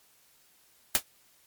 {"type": "noise with exponential decay", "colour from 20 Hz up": "white", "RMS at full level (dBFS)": -18, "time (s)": [0.95, 1.03], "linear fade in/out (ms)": 0, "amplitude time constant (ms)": 16, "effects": ["white hiss -63 dBFS RMS until 1.46 s", "MP3 96 kbps"]}